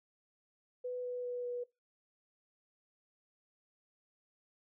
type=tone with pitch steps; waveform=sine; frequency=497.1 / 494 / 490.8 / 487.7 Hz; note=B4 / B4 / B4 / B4; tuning=+11 / 0 / -11 / -22 cents; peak=-36 dBFS; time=0.84-1.64 s; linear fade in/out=10 ms; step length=200 ms; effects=noise-tail reverb RT60 0.2 s tail -20 dB re dry